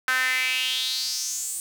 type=tone with high-pass filter sweep; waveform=sawtooth; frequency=257.1 Hz; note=C4; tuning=30 cents flat; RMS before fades=-26 dBFS; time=0.08-1.6 s; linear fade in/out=0 ms; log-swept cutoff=1500 to 8900 Hz; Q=4.9; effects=none